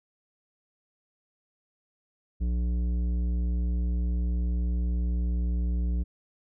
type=tone with tanh clipping; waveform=sine; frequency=59.8 Hz; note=A#1; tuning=45 cents sharp; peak=-26 dBFS; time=2.4-6.04 s; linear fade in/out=20 ms; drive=11 dB; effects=none